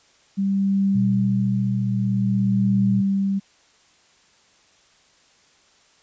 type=tone with tremolo; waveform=sine; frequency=196 Hz; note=G3; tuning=in tune; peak=-16 dBFS; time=0.37-3.4 s; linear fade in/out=20 ms; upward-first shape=triangle; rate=0.51 Hz; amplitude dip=55%
type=tone with pitch glide; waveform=sine; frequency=121.7 to 119.13 Hz; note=B2 to A#2; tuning=-25 to +38 cents; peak=-22 dBFS; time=0.94-3.02 s; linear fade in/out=20 ms; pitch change=-37 cents; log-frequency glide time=1.75-1.95 s
effects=white hiss -57 dBFS RMS until 6.02 s + resampled to 16000 Hz